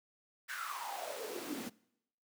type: noise with high-pass filter sweep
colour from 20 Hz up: pink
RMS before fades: -42 dBFS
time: 0.48-1.7 s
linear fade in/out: 20 ms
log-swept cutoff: 1700 to 210 Hz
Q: 7.1
effects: noise-tail reverb RT60 0.8 s tail -23 dB re dry